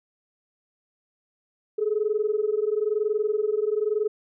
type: tone pair together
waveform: sine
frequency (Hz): 414.5 / 435.5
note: G#4 / A4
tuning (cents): -3 / -18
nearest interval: minor second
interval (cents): 85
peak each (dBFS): -24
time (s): 1.78-4.08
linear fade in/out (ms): 10
effects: tanh soft clip ceiling -14 dBFS